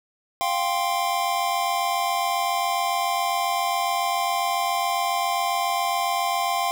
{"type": "chord", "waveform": "square", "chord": "F suspended second", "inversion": "none", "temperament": "just", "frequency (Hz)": [698.5, 785.8, 1047.7], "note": ["F5", "G5", "C6"], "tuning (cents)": [0, 4, 2], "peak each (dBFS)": -27, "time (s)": [0.41, 6.71], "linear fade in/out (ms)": 0, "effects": []}